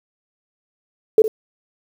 sine tone with echo, 436.1 Hz, A4, 15 cents flat, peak -6 dBFS, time 1.18-1.22 s, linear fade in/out 2 ms, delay 60 ms, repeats 1, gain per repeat -12 dB, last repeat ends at 1.28 s, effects 7-bit

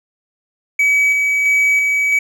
triangle tone with tremolo, 2278 Hz, C#7, 47 cents sharp, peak -9 dBFS, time 0.79-2.19 s, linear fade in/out 5 ms, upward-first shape square, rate 1.5 Hz, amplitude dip 25%, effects none

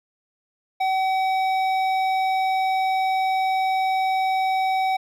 triangle tone with hard clipping, 760 Hz, F#5, 46 cents sharp, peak -21 dBFS, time 0.8-4.97 s, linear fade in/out 10 ms, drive 14 dB, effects none

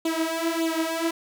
sawtooth tone with flanger, 327.2 Hz, E4, 13 cents flat, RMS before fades -26 dBFS, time 0.05-1.11 s, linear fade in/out 5 ms, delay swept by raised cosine 0.27 to 4.97 ms, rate 1.7 Hz, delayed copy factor +0.85, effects none

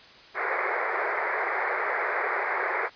white band-pass noise, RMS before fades -28 dBFS, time 0.34-2.9 s, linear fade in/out 50 ms, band 360 to 2200 Hz, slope 96 dB/octave, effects white hiss -50 dBFS RMS until 2.95 s + resampled to 11025 Hz

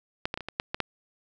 clicks, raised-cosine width 0.3 ms, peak -11 / -14 / -18 / -22 / -18 / -9 / -13 / -9 dBFS, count 8, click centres 0.255 / 0.341 / 0.375 / 0.407 / 0.486 / 0.599 / 0.745 / 0.803 s, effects none

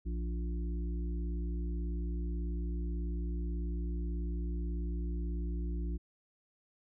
harmonic tone, 58.27 Hz, A#1, in tune, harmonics 1 / 3 / 5 / 6, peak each -33 / -43 / -47 / -49 dBFS, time 0.05-5.98 s, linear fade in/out 20 ms, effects none

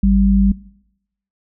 sine tone pair together, 52.43 / 196 Hz, G#1 / G3, +17 / 0 cents, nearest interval octave + major seventh, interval 2283 cents, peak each -13 / -12 dBFS, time 0.03-0.52 s, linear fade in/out 5 ms, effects noise-tail reverb RT60 0.8 s tail -21 dB re dry

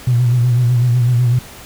sine tone with vibrato, 122 Hz, B2, 21 cents flat, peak -9 dBFS, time 0.07-1.39 s, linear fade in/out 5 ms, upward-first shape sine, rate 8 Hz, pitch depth 54 cents each way, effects tanh soft clip ceiling -5 dBFS + pink hiss -36 dBFS RMS until 1.65 s

